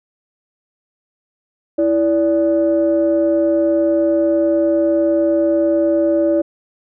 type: tone pair together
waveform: sine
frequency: 329.6 / 579.6 Hz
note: E4 / D5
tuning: 0 / -23 cents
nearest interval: minor seventh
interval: 977 cents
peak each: -14 dBFS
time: 1.78-6.42 s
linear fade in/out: 10 ms
effects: tanh soft clip ceiling -6 dBFS